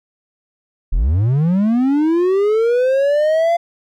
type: linear sweep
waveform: triangle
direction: up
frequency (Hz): 30.87 to 691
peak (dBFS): -10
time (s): 0.92-3.57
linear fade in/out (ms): 10
effects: none